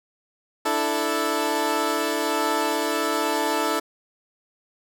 15% pulse chord, D suspended second, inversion none, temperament equal, 293.7 / 329.6 / 440 Hz, D4 / E4 / A4, 0 / 0 / 0 cents, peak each -21 / -20 / -19 dBFS, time 0.65-3.8 s, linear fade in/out 10 ms, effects none

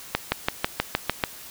accelerating click train, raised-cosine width 0.3 ms, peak -4 dBFS, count 8, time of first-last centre 0.15-1.238 s, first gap 170 ms, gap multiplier 0.97, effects white hiss -42 dBFS RMS until 1.5 s

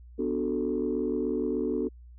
sine chord, B minor seventh, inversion none, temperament equal, 246.9 / 293.7 / 370 / 440 Hz, B3 / D4 / F#4 / A4, 0 / 0 / 0 / 0 cents, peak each -31 dBFS, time 0.18-1.89 s, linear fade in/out 20 ms, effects tanh soft clip ceiling -18 dBFS + added 60 Hz sine -46 dBFS peak until 2.18 s

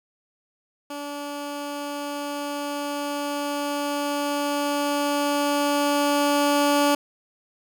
15% pulse tone with level ramp, 288.4 Hz, D4, 31 cents flat, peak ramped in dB -25 to -11 dBFS, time 0.9-6.95 s, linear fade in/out 5 ms, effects none

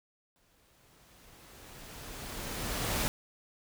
pink noise with exponential growth, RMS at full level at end -30 dBFS, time 0.36-3.08 s, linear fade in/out 0 ms, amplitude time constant 590 ms, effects none

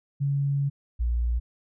sine tone pair in turn, 140.4 / 59.03 Hz, C#3 / A#1, +22 / +22 cents, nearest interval octave + minor third, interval 1500 cents, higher first, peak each -22 dBFS, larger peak neither, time 0.2-0.7 / 0.99-1.4 s, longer first, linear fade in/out 20 ms, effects none

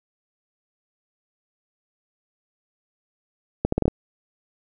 accelerating click train, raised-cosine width 2 ms, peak -6 dBFS, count 6, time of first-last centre 3.65-3.88 s, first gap 74 ms, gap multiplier 0.76, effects none

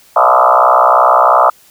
sine tone with frequency modulation, 946 Hz, A#5, 25 cents sharp, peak -5 dBFS, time 0.16-1.5 s, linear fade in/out 5 ms, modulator 62.9 Hz, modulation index 5.7, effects white hiss -46 dBFS RMS until 1.7 s

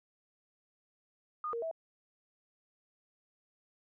sine tone with pitch steps, 1225 / 465.9 / 652 Hz, D#6 / A#4 / E5, -27 / -1 / -19 cents, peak -34 dBFS, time 1.44-1.713 s, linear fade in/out 2 ms, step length 91 ms, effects none

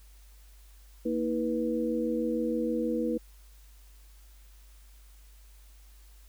sine tone cluster, 233.3 / 319.7 / 487.5 Hz, A#3 / D#4 / B4, +2 / +47 / -23 cents, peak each -31 dBFS, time 1.05-3.18 s, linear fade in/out 10 ms, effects added 50 Hz sine -51 dBFS peak until 6.28 s + white hiss -62 dBFS RMS until 6.28 s

